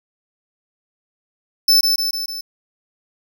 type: tone with echo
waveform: 45% pulse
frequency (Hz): 5274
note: E8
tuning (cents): 0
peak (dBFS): -10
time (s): 1.68-1.81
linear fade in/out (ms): 5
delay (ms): 150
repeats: 4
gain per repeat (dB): -4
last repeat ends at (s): 2.41
effects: none